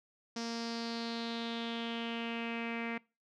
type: tone with low-pass filter sweep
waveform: sawtooth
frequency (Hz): 231.7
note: A#3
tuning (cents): -10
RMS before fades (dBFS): -38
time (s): 0.36-2.98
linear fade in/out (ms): 5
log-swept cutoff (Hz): 5500 to 2200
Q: 4.8
effects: noise-tail reverb RT60 0.3 s tail -24 dB re dry